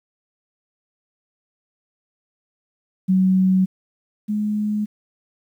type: tone pair in turn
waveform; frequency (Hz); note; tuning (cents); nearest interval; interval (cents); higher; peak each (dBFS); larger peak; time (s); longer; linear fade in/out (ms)
sine; 187.6 / 210.5; F#3 / G#3; +24 / +24; major second; 200; second; -13 / -19; first; 3.08-3.66 / 4.28-4.86; neither; 20
effects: 9-bit